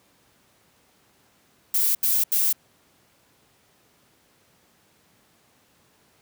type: noise bursts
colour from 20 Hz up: violet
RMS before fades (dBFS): -21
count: 3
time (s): 1.74-2.528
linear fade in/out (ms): 5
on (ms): 210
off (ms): 79
effects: pink hiss -61 dBFS RMS until 6.21 s + high-pass 100 Hz 12 dB/octave